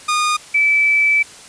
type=tone pair in turn; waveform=sawtooth / sine; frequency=1224 / 2311 Hz; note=D#6 / D7; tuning=-29 / -28 cents; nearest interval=major seventh; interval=1101 cents; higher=second; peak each=-11 dBFS; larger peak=neither; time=0.08-0.37 / 0.54-1.23 s; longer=second; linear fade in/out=10 ms; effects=white hiss -39 dBFS RMS until 1.48 s + resampled to 22050 Hz